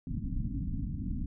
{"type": "low-pass noise", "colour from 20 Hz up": "pink", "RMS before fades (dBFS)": -34, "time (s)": [0.07, 1.26], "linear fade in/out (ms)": 2, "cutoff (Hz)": 290, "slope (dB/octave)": 96, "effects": []}